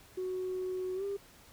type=tone with pitch glide; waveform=sine; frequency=370 to 398.9 Hz; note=F#4 to G4; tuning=0 to +30 cents; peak=-32 dBFS; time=0.17-1.17 s; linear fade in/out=10 ms; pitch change=+130 cents; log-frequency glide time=0.95-1.04 s; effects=tanh soft clip ceiling -29 dBFS + pink hiss -58 dBFS RMS until 1.52 s